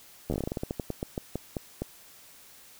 slowing click train, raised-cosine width 2 ms, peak -17 dBFS, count 20, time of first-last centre 0.3-1.82 s, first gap 11 ms, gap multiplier 1.19, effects white hiss -53 dBFS RMS until 2.79 s

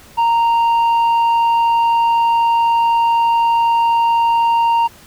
triangle tone with tanh clipping, 928 Hz, A#5, 8 cents flat, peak -12 dBFS, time 0.17-4.88 s, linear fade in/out 20 ms, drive 9 dB, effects pink hiss -43 dBFS RMS until 5.06 s

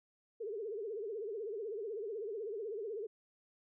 sine tone with vibrato, 427.5 Hz, A4, 50 cents flat, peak -38 dBFS, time 0.4-3.07 s, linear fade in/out 10 ms, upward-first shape triangle, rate 16 Hz, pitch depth 190 cents each way, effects none

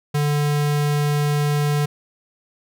square tone, 146.83 Hz, D3, in tune, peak -18 dBFS, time 0.14-1.86 s, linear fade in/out 10 ms, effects none

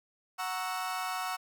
35% pulse chord, F# dominant seventh, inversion none, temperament equal, 740 / 932.3 / 1108.7 / 1318.5 Hz, F#5 / A#5 / C#6 / E6, 0 / 0 / 0 / 0 cents, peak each -35 / -40 / -37 / -37 dBFS, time 0.38-1.37 s, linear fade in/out 20 ms, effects none

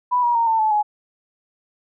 sine tone with pitch steps, 987.8 / 956.4 / 925.9 / 896.4 / 867.9 / 840.3 Hz, B5 / A#5 / A#5 / A5 / A5 / G#5, 0 / +44 / -12 / +32 / -24 / +20 cents, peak -15 dBFS, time 0.11-0.83 s, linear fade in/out 20 ms, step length 120 ms, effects none

